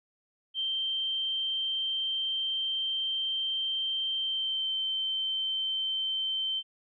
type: tone with pitch glide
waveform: sine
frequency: 3136 to 3105 Hz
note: G7 to G7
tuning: 0 to -17 cents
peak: -28 dBFS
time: 0.54-6.63 s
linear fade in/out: 50 ms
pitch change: -17 cents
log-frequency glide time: 4.16-4.73 s
effects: none